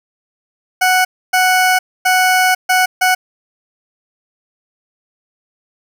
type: tone bursts at uneven times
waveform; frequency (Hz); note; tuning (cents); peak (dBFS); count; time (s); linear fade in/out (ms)
20% pulse; 740; F#5; 0; -5; 5; 0.81-1.05 / 1.33-1.79 / 2.05-2.55 / 2.69-2.86 / 3.01-3.15; 10
effects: none